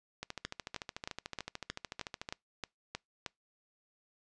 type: two click trains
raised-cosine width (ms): 0.2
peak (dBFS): -20 / -22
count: 10 / 29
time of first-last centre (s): 0.45-3.263 / 0.23-2.289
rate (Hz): 3.2 / 13.6
effects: noise-tail reverb RT60 0.2 s tail -26 dB re dry + resampled to 22050 Hz